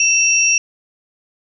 sine tone pair together, 2675 / 5668 Hz, E7 / F8, +25 / +25 cents, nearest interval octave + minor second, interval 1300 cents, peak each -14 dBFS, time 0-0.58 s, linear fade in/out 2 ms, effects none

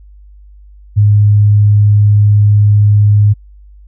sine tone, 103.83 Hz, G#2, in tune, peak -4 dBFS, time 0.96-3.34 s, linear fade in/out 20 ms, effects added 50 Hz sine -35 dBFS peak until 3.87 s

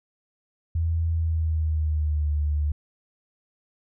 sine tone with pitch glide, 82.41 to 74.27 Hz, E2 to D2, 0 to +20 cents, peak -21 dBFS, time 0.75-2.72 s, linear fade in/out 5 ms, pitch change -180 cents, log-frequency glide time 1.12-2.32 s, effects none

